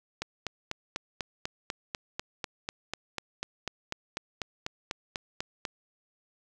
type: click train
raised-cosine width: 0.2 ms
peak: -15 dBFS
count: 23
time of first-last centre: 0.22-5.652 s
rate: 4.05 Hz
effects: none